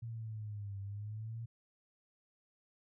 sine linear two-way sweep, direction down then up, 116.54 to 98 to 116.54 Hz, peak -40 dBFS, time 0.02-1.46 s, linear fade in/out 10 ms, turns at 0.8 s, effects none

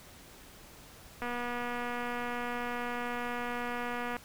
click train, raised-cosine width 0.5 ms, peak -22 dBFS, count 714, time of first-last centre 1.22-4.166 s, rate 242 Hz, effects pink hiss -53 dBFS RMS until 4.24 s

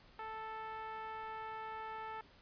10% pulse tone with band-pass filter, 440 Hz, A4, in tune, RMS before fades -45 dBFS, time 0.19-2.21 s, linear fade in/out 2 ms, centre 910 Hz, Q 1.5, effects pink hiss -63 dBFS RMS until 2.41 s + resampled to 11025 Hz

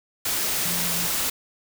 sine tone in noise, 173.5 Hz, F3, 11 cents flat, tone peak -33 dBFS, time 0.65-1.07 s, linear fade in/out 5 ms, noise white, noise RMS -25 dBFS, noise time 0.25-1.3 s, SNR -11 dB, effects none

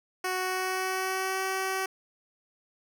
10% pulse tone with pitch glide, 370 to 380.8 Hz, F#4 to F#4, 0 to +50 cents, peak -20 dBFS, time 0.24-1.86 s, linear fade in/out 5 ms, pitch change +50 cents, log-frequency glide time 0.35-1.42 s, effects none

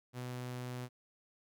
sawtooth tone, 124.7 Hz, B2, 17 cents sharp, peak -36 dBFS, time 0.13-0.89 s, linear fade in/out 50 ms, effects none

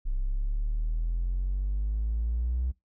triangle exponential sweep, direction up, 31.76 to 64 Hz, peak -22 dBFS, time 0.05-2.72 s, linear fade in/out 20 ms, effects noise-tail reverb RT60 0.2 s tail -25 dB re dry + tanh soft clip ceiling -22 dBFS

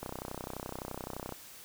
click train, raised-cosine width 1 ms, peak -24 dBFS, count 42, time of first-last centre 0.03-1.323 s, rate 31.7 Hz, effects white hiss -51 dBFS RMS until 1.64 s

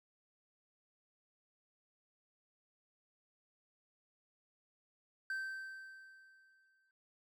triangle tone with exponential decay, 1554 Hz, G6, 16 cents flat, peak -34 dBFS, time 5.3-6.91 s, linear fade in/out 2 ms, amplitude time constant 350 ms, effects none

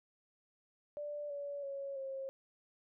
sine tone with pitch steps, 587.3 / 570.3 / 553.7 / 537.6 Hz, D5 / C#5 / C#5 / C5, 0 / +49 / -2 / +47 cents, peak -39 dBFS, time 0.97-2.29 s, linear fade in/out 0 ms, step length 330 ms, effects none

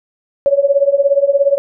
sine tone with tremolo, 560 Hz, C#5, 18 cents sharp, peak -5 dBFS, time 0.46-1.58 s, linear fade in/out 0 ms, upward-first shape triangle, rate 17 Hz, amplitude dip 95%, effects none

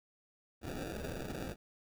white noise with sample-and-hold, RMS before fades -41 dBFS, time 0.61-1.56 s, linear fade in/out 50 ms, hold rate 1050 Hz, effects none

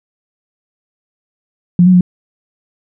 sine tone with pitch steps, 176.5 / 183.8 / 179.3 Hz, F3 / F#3 / F3, +19 / -11 / +46 cents, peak -4 dBFS, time 1.79-2.009 s, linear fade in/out 2 ms, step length 73 ms, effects none

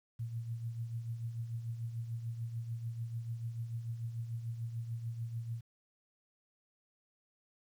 sine tone with tremolo, 115.8 Hz, A#2, 11 cents flat, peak -34 dBFS, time 0.19-5.61 s, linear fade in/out 10 ms, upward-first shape triangle, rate 6.8 Hz, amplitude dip 65%, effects 11-bit

